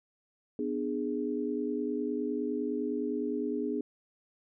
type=chord; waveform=sine; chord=G# diminished; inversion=first; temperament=just; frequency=249.2 / 299 / 415.3 Hz; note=B3 / D4 / G#4; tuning=+16 / +31 / 0 cents; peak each=-34 dBFS; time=0.59-3.81 s; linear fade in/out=2 ms; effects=none